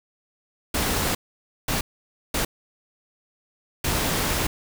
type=noise bursts at uneven times; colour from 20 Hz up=pink; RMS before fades=-24 dBFS; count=4; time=0.74-1.15 / 1.68-1.81 / 2.34-2.45 / 3.84-4.47 s; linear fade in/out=5 ms; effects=none